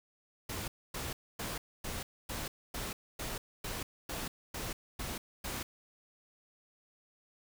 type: noise bursts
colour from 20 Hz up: pink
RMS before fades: -39 dBFS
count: 12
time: 0.49-5.63 s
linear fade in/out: 5 ms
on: 190 ms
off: 260 ms
effects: none